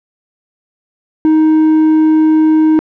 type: tone with quantisation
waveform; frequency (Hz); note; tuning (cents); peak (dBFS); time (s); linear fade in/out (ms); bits
triangle; 313.2; D#4; +11; -4; 1.25-2.79; 0; 5
effects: low-pass 2000 Hz 12 dB/octave